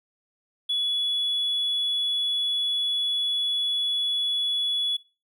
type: tone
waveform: triangle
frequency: 3400 Hz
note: G#7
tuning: 40 cents sharp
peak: -20 dBFS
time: 0.69-4.97 s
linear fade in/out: 10 ms
effects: noise-tail reverb RT60 0.3 s tail -22 dB re dry + tanh soft clip ceiling -19 dBFS